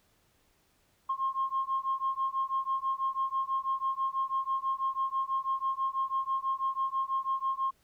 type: beating tone pair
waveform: sine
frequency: 1066 / 1072.1 Hz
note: C6 / C6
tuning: +32 / +42 cents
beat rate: 6.1 Hz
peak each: -31 dBFS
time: 1.09-7.71 s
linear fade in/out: 10 ms
effects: tanh soft clip ceiling -21 dBFS + pink hiss -69 dBFS RMS until 7.83 s